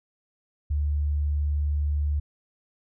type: tone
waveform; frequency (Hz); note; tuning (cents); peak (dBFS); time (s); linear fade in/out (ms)
sine; 73.42; D2; 0; -22; 0.7-2.2; 10
effects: none